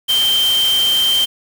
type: tone in noise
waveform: sine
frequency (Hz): 3136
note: G7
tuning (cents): 0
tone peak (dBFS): -12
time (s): 0.08-1.26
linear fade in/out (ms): 20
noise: white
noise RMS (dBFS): -24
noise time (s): 0.08-1.26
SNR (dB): +9
effects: none